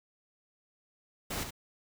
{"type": "noise with echo", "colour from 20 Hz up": "pink", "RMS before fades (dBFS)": -36, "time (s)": [1.3, 1.44], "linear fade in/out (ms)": 10, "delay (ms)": 68, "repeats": 1, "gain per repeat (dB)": -6, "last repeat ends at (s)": 1.508, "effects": []}